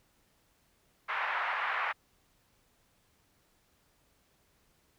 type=band-pass noise; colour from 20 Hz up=pink; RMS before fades=-33 dBFS; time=1.08-1.93 s; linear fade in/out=20 ms; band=880 to 2200 Hz; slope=24 dB/octave; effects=pink hiss -70 dBFS RMS until 4.98 s